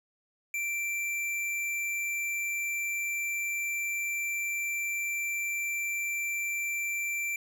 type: tone with tanh clipping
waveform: sine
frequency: 2349 Hz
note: D7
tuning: in tune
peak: -31 dBFS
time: 0.54-7.36 s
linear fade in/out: 2 ms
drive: 18 dB
effects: none